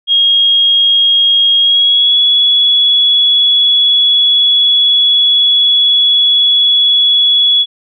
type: tone with pitch glide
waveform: sine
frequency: 3266 to 3381 Hz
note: G#7 to G#7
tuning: -30 to +30 cents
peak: -6 dBFS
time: 0.07-7.66 s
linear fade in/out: 50 ms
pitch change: +60 cents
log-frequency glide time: 1.6-2.18 s
effects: none